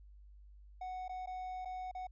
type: tone with dropouts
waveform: triangle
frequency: 740 Hz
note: F#5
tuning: in tune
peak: -38 dBFS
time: 0.81-2.07 s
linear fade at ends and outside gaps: 5 ms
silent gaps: 1.081-1.093 / 1.26-1.272 / 1.649-1.655 / 1.914-1.949 s
effects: added 50 Hz sine -54 dBFS peak until 2.11 s + resampled to 16000 Hz